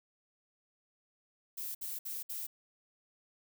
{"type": "noise bursts", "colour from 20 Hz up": "violet", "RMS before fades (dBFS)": -40, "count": 4, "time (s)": [1.57, 2.47], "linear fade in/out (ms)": 10, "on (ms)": 180, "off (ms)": 60, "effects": []}